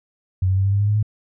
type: tone with pitch steps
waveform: sine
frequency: 93 / 94.84 / 96.73 / 98.64 / 100.6 / 102.6 / 104.63 / 106.71 Hz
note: F#2 / F#2 / G2 / G2 / G2 / G#2 / G#2 / G#2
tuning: +9 / +43 / -23 / +11 / +45 / -21 / +13 / +47 cents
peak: -15 dBFS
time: 0.42-1.028 s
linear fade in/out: 5 ms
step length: 76 ms
effects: none